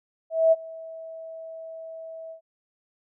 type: tone with ADSR envelope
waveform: sine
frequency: 650 Hz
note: E5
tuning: 24 cents flat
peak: -13 dBFS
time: 0.3-2.41 s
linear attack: 220 ms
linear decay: 31 ms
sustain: -23 dB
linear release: 100 ms
effects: none